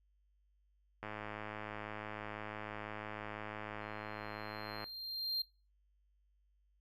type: click train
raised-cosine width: 0.5 ms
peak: -28 dBFS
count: 405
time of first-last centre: 1.03-4.841 s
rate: 106 Hz
type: tone with exponential growth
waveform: triangle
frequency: 4186 Hz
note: C8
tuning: in tune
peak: -31 dBFS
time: 3.81-5.42 s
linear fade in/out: 5 ms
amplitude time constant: 350 ms
effects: noise-tail reverb RT60 0.3 s tail -21 dB re dry + added 50 Hz sine -70 dBFS peak until 6.8 s